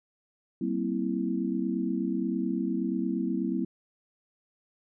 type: chord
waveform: sine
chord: C dominant seventh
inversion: second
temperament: equal with one note detuned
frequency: 191.52 / 233.1 / 261.6 / 329.6 Hz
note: G3 / Bb3 / C4 / E4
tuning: -40 / 0 / 0 / 0 cents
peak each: -32 dBFS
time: 0.61-3.65 s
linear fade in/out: 5 ms
effects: none